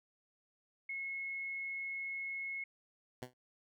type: tone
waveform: sine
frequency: 2177 Hz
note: C#7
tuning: 32 cents flat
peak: -38 dBFS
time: 0.89-2.64 s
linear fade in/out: 5 ms
type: tone with exponential decay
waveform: 10% pulse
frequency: 125.6 Hz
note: B2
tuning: 30 cents sharp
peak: -31 dBFS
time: 3.22-3.34 s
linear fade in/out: 5 ms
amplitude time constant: 24 ms
effects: none